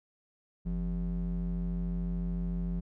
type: ring-modulated tone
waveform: triangle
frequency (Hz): 110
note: A2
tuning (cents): 0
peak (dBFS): -25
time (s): 0.65-2.81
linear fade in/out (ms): 20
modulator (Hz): 63.2
effects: none